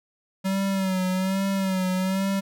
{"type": "tone with vibrato", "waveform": "square", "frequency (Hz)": 190, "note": "F#3", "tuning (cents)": 46, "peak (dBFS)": -23, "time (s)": [0.44, 2.41], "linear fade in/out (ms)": 20, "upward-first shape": "sine", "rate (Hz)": 1.2, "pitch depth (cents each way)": 51, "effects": []}